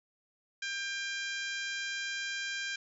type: harmonic tone with a mistuned harmonic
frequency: 796 Hz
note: G5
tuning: 26 cents sharp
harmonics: 2 / 3 / 4 / 5 / 6 / 7 / 8 / 9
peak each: -37 / -41 / -43 / -45 / -47 / -48 / -49 / -50 dBFS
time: 0.62-2.76 s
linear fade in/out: 5 ms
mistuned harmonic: 6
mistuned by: +37 cents
effects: none